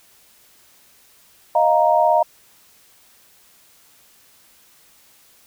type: chord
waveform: sine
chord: Eb suspended second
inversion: none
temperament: just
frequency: 622.3 / 700 / 933.4 Hz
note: Eb5 / F5 / Bb5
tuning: 0 / +4 / +2 cents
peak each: -17 dBFS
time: 1.55-2.23 s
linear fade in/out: 5 ms
effects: white hiss -53 dBFS RMS until 5.46 s